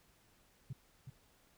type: tone with echo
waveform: sine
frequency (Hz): 130.8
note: C3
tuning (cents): 0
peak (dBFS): -38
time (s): 0.7-0.73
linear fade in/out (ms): 5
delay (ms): 370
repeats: 1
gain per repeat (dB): -7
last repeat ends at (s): 1.1
effects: tanh soft clip ceiling -36 dBFS + pink hiss -69 dBFS RMS until 1.57 s